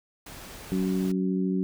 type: noise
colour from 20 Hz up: pink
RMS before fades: -43 dBFS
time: 0.26-1.12 s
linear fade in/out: 5 ms
type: harmonic tone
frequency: 93.6 Hz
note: F#2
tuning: 20 cents sharp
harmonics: 2 / 3 / 4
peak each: -25 / -30 / -32 dBFS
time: 0.72-1.63 s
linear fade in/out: 0 ms
effects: none